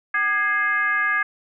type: tone with frequency modulation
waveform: sine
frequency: 1657 Hz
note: G#6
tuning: 4 cents flat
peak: -18 dBFS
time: 0.14-1.23 s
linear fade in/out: 5 ms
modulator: 446 Hz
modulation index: 0.96
effects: none

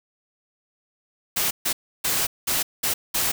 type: noise bursts at uneven times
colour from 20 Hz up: white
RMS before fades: -23 dBFS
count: 6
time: 1.36-1.51 / 1.65-1.73 / 2.04-2.27 / 2.47-2.63 / 2.83-2.94 / 3.14-3.32 s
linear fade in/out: 10 ms
effects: none

